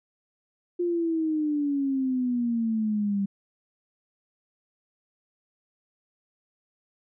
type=exponential sweep; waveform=sine; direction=down; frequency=354.1 to 196 Hz; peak=-23 dBFS; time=0.79-3.26 s; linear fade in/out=10 ms; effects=none